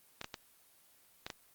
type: clicks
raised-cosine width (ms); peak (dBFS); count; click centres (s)
0.2; -22; 5; 0.214 / 0.244 / 0.342 / 1.265 / 1.302
effects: white hiss -65 dBFS RMS until 1.54 s + Opus 24 kbps